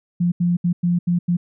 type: tone bursts at uneven times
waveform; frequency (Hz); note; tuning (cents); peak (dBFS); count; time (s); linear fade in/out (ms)
sine; 174.61; F3; 0; -15; 6; 0.2-0.32 / 0.4-0.57 / 0.64-0.73 / 0.83-0.99 / 1.07-1.19 / 1.28-1.37; 10
effects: none